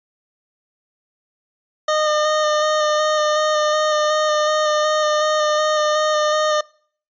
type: tone with vibrato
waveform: 25% pulse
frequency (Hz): 610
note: D#5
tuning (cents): -34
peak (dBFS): -12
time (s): 1.88-6.61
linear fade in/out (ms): 5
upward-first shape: square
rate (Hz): 2.7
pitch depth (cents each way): 13
effects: noise-tail reverb RT60 0.5 s tail -23 dB re dry + resampled to 16000 Hz